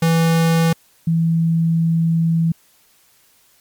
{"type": "tone pair in turn", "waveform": ["square", "sine"], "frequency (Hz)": [164.8, 164.8], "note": ["E3", "E3"], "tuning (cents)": [0, 0], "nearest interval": "unison", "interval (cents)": 0, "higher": "neither", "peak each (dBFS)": -13, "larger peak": "neither", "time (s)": [[0.02, 0.73], [1.07, 2.52]], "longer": "second", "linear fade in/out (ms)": 5, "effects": ["white hiss -55 dBFS RMS until 3.6 s", "MP3 96 kbps"]}